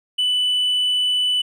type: tone with tanh clipping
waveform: triangle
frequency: 2985 Hz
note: F#7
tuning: 15 cents sharp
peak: -17 dBFS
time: 0.18-1.42 s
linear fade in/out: 10 ms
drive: 6 dB
effects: none